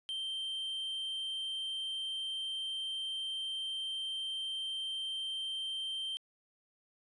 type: tone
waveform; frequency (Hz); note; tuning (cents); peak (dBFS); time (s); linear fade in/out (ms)
triangle; 3136; G7; 0; -34; 0.09-6.17; 0
effects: resampled to 24000 Hz